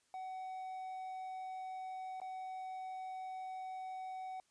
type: tone with dropouts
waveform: triangle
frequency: 751 Hz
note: F#5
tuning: 26 cents sharp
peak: -40 dBFS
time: 0.14-4.4 s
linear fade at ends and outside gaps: 1 ms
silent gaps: 2.201-2.216 s
effects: white hiss -75 dBFS RMS until 4.5 s + resampled to 22050 Hz